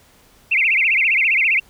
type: tone with vibrato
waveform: sine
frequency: 2373 Hz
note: D7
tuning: 17 cents sharp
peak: -13 dBFS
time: 0.51-1.6 s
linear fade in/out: 10 ms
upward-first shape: sine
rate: 15 Hz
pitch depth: 250 cents each way
effects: pink hiss -52 dBFS RMS until 1.69 s